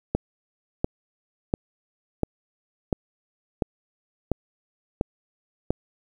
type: click train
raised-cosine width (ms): 2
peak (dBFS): -8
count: 9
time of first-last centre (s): 0.15-5.706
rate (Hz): 1.44
effects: 8-bit